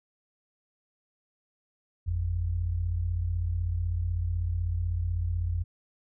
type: tone pair together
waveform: sine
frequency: 51.08 / 87.1 Hz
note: G#1 / F2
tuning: -28 / -4 cents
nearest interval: major sixth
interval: 924 cents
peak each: -32 / -27 dBFS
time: 2.06-5.64 s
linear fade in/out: 20 ms
effects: none